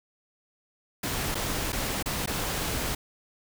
pink noise with dropouts, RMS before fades -30 dBFS, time 1.03-2.95 s, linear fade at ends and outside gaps 5 ms, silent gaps 1.346-1.352 / 1.722-1.728 / 2.027-2.058 / 2.261-2.274 s, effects none

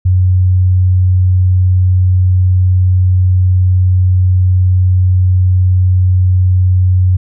sine tone, 91.9 Hz, F#2, 11 cents flat, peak -6 dBFS, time 0.05-7.17 s, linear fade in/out 10 ms, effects none

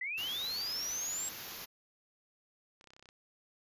sine linear sweep, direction up, 1949 to 7650 Hz, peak -35 dBFS, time 0.01-1.29 s, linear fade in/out 5 ms
white band-stop noise, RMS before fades -43 dBFS, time 0.17-1.66 s, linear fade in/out 20 ms, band 6800 to 11000 Hz, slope 96 dB/octave
clicks, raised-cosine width 0.2 ms, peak -39 dBFS, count 10, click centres 2.811 / 2.842 / 2.873 / 2.905 / 2.935 / 2.965 / 2.995 / 3.026 / 3.057 / 3.089 s
effects resampled to 32000 Hz

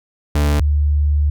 40% pulse / sine tone pair in turn, 73.5 / 73.5 Hz, D2 / D2, +2 / +2 cents, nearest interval unison, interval 0 cents, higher neither, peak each -12 dBFS, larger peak neither, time 0.35-0.6 / 0.6-1.3 s, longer second, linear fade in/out 5 ms, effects none

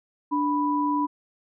sine tone pair together, 293.7 / 987.8 Hz, D4 / B5, 0 / 0 cents, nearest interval octave + major sixth, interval 2100 cents, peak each -24 dBFS, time 0.31-1.07 s, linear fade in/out 20 ms, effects none

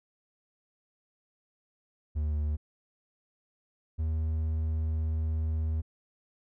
triangle tone pair in turn, 75.3 / 79.13 Hz, D2 / D#2, +44 / +30 cents, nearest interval minor second, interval 86 cents, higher second, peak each -25 dBFS, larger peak neither, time 2.15-2.57 / 3.98-5.82 s, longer second, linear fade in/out 20 ms, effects none

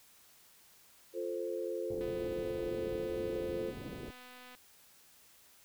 sine chord, F major, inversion none, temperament equal, 349.2 / 440 / 523.3 Hz, F4 / A4 / C5, 0 / 0 / 0 cents, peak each -39 dBFS, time 1.13-3.74 s, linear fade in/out 50 ms
white low-pass noise, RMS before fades -45 dBFS, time 1.9-4.11 s, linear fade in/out 5 ms, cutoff 460 Hz, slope 24 dB/octave
click train, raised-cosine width 0.3 ms, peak -38 dBFS, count 636, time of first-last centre 2.01-4.55 s, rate 250 Hz
effects white hiss -62 dBFS RMS until 5.64 s

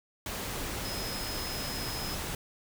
sine tone in noise, 5110 Hz, D#8, 45 cents sharp, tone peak -39 dBFS, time 0.85-2.15 s, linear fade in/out 2 ms, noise pink, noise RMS -36 dBFS, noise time 0.26-2.35 s, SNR -6 dB, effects none

